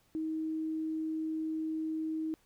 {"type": "tone", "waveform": "sine", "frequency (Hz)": 316.5, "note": "D#4", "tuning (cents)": 30, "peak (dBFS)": -32, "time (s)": [0.15, 2.34], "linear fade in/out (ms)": 0, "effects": ["pink hiss -69 dBFS RMS until 2.45 s"]}